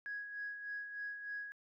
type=tone with tremolo; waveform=sine; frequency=1661.2 Hz; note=G#6; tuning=in tune; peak=-38 dBFS; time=0.06-1.52 s; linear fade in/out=0 ms; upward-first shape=sine; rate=3.3 Hz; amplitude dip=55%; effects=tanh soft clip ceiling -34 dBFS